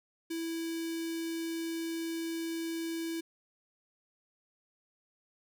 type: tone with notch filter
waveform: square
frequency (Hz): 329.6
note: E4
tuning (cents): 0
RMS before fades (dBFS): -36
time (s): 0.3-3.21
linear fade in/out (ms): 10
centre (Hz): 870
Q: 0.54
effects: none